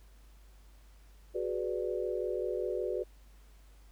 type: chord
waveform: sine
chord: G# half-diminished seventh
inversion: third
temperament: equal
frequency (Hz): 370 / 415.3 / 493.9 / 587.3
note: F#4 / G#4 / B4 / D5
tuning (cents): 0 / 0 / 0 / 0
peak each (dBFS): -35 / -38 / -36 / -39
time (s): 1.34-3.04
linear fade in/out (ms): 20
effects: added 50 Hz sine -54 dBFS peak until 3.91 s + pink hiss -66 dBFS RMS until 3.91 s